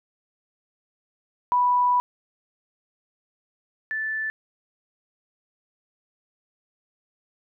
sine tone pair in turn, 985 / 1755.1 Hz, B5 / A6, -5 / -5 cents, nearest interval minor seventh, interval 1000 cents, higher second, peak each -17 / -25 dBFS, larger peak first, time 1.52-2 / 3.91-4.3 s, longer first, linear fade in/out 0 ms, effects none

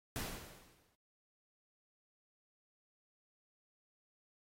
pink noise with exponential decay, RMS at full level -39 dBFS, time 0.16-0.95 s, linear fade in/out 0 ms, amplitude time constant 170 ms, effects AAC 48 kbps

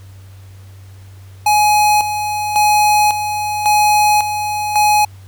square tone with tremolo, 840 Hz, G#5, 19 cents sharp, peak -10 dBFS, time 1.46-5.05 s, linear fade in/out 5 ms, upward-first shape square, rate 0.91 Hz, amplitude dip 60%, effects added 96 Hz sine -35 dBFS peak until 5.27 s + pink hiss -49 dBFS RMS until 5.27 s

